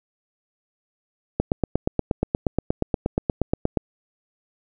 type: click train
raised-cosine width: 2 ms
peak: -6 dBFS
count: 21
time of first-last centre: 1.4-3.772 s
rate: 8.43 Hz
effects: none